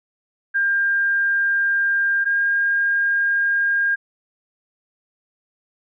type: tone pair in turn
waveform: sine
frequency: 1600 / 1613.9 Hz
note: G6 / G6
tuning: +35 / +50 cents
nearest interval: unison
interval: 15 cents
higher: second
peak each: -16 dBFS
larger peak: neither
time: 0.54-2.25 / 2.25-3.96 s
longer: neither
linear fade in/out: 20 ms
effects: none